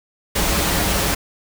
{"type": "noise with comb filter", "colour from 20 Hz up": "pink", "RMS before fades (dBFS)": -19, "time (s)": [0.35, 1.15], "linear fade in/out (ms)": 10, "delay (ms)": 8, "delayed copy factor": -0.5, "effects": []}